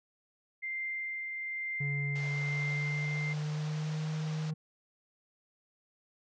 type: tone with tremolo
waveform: sine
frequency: 2093 Hz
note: C7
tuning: in tune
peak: -33 dBFS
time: 0.62-3.34 s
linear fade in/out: 20 ms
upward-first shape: triangle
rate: 1.1 Hz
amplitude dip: 30%
type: tone with pitch glide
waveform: triangle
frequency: 142.2 to 155.97 Hz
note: C#3 to D#3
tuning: +45 to +5 cents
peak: -30 dBFS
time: 1.8-4.54 s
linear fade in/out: 10 ms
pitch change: +160 cents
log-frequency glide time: 2.15-4.09 s
type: band-pass noise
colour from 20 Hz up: pink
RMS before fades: -49 dBFS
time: 2.15-4.51 s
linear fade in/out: 10 ms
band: 480 to 6700 Hz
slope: 48 dB/octave
effects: none